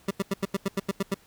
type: tone bursts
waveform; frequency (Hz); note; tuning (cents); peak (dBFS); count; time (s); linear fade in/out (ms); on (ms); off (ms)
25% pulse; 196; G3; 0; -20; 10; 0.08-1.143; 5; 28; 87
effects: pink hiss -58 dBFS RMS until 1.26 s